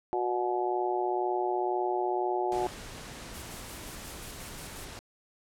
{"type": "harmonic tone", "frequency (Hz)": 122, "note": "B2", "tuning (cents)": -21, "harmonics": [3, 4, 5, 6, 7], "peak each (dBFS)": [-30, -42, -38, -32, -33], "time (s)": [0.13, 2.67], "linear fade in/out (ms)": 0}
{"type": "noise", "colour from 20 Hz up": "pink", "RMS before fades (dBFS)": -43, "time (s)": [2.52, 4.99], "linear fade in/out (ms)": 0}
{"type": "noise with tremolo", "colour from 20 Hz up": "violet", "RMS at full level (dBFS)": -40, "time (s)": [3.33, 4.86], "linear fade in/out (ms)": 20, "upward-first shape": "square", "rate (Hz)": 5.6, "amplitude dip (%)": 40}
{"effects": ["low-pass 10000 Hz 12 dB/octave"]}